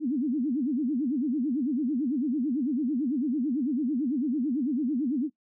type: tone with vibrato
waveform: sine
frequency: 270 Hz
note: C#4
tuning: 45 cents flat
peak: -24 dBFS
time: 0-5.3 s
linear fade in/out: 50 ms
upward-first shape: sine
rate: 9 Hz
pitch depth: 270 cents each way
effects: noise-tail reverb RT60 0.1 s tail -19 dB re dry